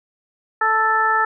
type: harmonic tone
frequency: 440 Hz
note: A4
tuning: in tune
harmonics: 1 / 2 / 3 / 4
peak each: -29 / -20 / -18 / -20 dBFS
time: 0.61-1.25 s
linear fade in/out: 5 ms
effects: none